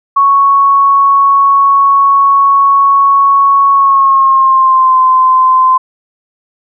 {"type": "tone with pitch glide", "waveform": "sine", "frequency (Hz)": [1108.7, 1034.5], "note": ["C#6", "C6"], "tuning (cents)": [0, -20], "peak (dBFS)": -4, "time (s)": [0.16, 5.78], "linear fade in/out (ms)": 10, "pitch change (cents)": -120, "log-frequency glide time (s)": [3.72, 4.98], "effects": []}